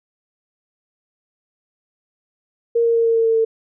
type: tone with pitch steps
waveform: sine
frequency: 466.2 / 463.2 / 460.3 / 457.4 / 454.5 / 451.6 / 448.8 Hz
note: A#4 / A#4 / A#4 / A#4 / A#4 / A4 / A4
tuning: 0 / -11 / -22 / -33 / -44 / +45 / +34 cents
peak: -13 dBFS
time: 2.75-3.45 s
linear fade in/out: 10 ms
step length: 100 ms
effects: none